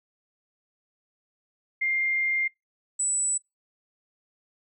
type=tone pair in turn; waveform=sine; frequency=2109 / 7933 Hz; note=C7 / B8; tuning=+13 / +7 cents; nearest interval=octave + major seventh; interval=2294 cents; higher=second; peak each=-23 dBFS; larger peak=neither; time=1.81-2.48 / 2.99-3.38 s; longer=first; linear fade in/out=10 ms; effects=noise-tail reverb RT60 0.2 s tail -26 dB re dry